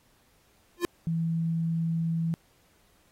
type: tone with exponential growth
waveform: square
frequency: 348.9 Hz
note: F4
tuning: 2 cents flat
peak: -20 dBFS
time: 0.77-0.85 s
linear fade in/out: 0 ms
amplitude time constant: 16 ms
type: tone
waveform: sine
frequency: 164.81 Hz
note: E3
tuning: in tune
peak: -25 dBFS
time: 1.07-2.34 s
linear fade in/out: 0 ms
effects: pink hiss -65 dBFS RMS until 3.11 s + AAC 48 kbps